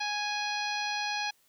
harmonic tone, 830.6 Hz, G#5, in tune, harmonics 1 / 2 / 3 / 4 / 5 / 6 / 7, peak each -34 / -37 / -36 / -41 / -38 / -43 / -45 dBFS, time 0-1.31 s, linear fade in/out 10 ms, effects white hiss -67 dBFS RMS until 1.48 s

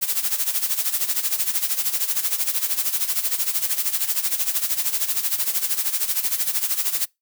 blue noise with tremolo, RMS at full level -20 dBFS, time 0.01-7.06 s, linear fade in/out 20 ms, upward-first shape sine, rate 13 Hz, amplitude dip 75%, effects noise-tail reverb RT60 0.2 s tail -26 dB re dry

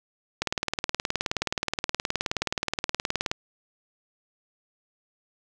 click train, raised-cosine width 0.2 ms, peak -8 dBFS, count 56, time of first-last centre 0.42-3.315 s, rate 19 Hz, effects none

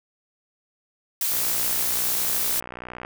blue noise, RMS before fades -24 dBFS, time 1.21-2.6 s, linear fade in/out 2 ms
click train, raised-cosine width 0.5 ms, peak -20 dBFS, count 107, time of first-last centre 1.32-3.049 s, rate 61.3 Hz
effects none

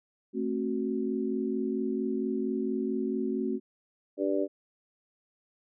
sine chord, F# diminished, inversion first, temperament just, 222 / 266.4 / 370 Hz, A3 / C4 / F#4, +16 / +31 / 0 cents, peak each -32 dBFS, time 0.33-3.6 s, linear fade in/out 50 ms
harmonic tone, 97.7 Hz, G2, 5 cents flat, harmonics 3 / 4 / 5 / 6, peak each -30 / -30 / -34 / -31 dBFS, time 4.17-4.48 s, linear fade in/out 50 ms
effects none

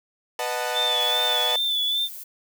sawtooth chord, B dominant seventh, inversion none, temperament equal with one note detuned, 493.9 / 614.8 / 740 / 880 Hz, B4 / D#5 / F#5 / A5, 0 / -21 / 0 / 0 cents, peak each -27 dBFS, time 0.39-1.56 s, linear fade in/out 2 ms
sine tone with vibrato, 3500 Hz, A7, 10 cents flat, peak -21 dBFS, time 0.73-2.09 s, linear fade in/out 50 ms, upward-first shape sine, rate 2.5 Hz, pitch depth 42 cents each way
violet noise, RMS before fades -38 dBFS, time 1-2.24 s, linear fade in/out 10 ms
effects none

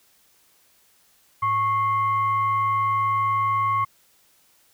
sine tone with frequency modulation, 1100 Hz, C#6, 14 cents flat, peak -19 dBFS, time 1.42-3.85 s, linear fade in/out 10 ms, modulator 992 Hz, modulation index 0.41, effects white hiss -60 dBFS RMS until 4.73 s

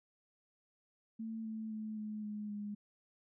sine tone with pitch steps, 223.4 / 219.9 / 216.5 / 213.2 / 209.9 / 206.6 Hz, A3 / A3 / A3 / G#3 / G#3 / G#3, +27 / -1 / -28 / +46 / +19 / -9 cents, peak -39 dBFS, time 1.19-2.75 s, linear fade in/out 10 ms, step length 260 ms, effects none

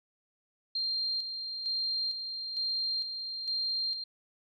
sine tone with tremolo, 4186 Hz, C8, in tune, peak -29 dBFS, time 0.75-4.04 s, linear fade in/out 5 ms, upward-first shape square, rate 1.1 Hz, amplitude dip 50%, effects none

